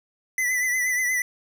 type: tone with vibrato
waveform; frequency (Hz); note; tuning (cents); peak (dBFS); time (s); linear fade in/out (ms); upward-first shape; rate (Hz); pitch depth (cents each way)
square; 1998; B6; +20; -22; 0.38-1.22; 2; triangle; 8.4; 55
effects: none